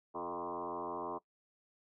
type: tone with frequency modulation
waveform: sine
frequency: 696 Hz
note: F5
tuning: 6 cents flat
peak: -37 dBFS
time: 0.14-1.19 s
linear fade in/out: 20 ms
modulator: 86.2 Hz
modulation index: 4.8
effects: noise-tail reverb RT60 0.1 s tail -19 dB re dry